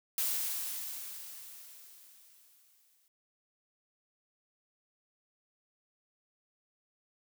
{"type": "noise with exponential decay", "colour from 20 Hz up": "blue", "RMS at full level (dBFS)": -31, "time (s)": [0.18, 3.08], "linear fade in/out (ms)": 1, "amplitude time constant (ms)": 630, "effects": []}